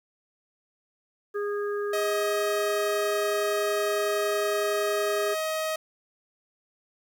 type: harmonic tone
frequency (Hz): 410.4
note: G#4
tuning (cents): -21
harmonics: 1 / 3 / 4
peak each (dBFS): -27 / -37 / -39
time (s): 1.34-5.35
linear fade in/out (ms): 20
type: tone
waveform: sawtooth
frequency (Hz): 631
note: D#5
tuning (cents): +24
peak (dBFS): -23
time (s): 1.93-5.76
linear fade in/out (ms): 5
effects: 10-bit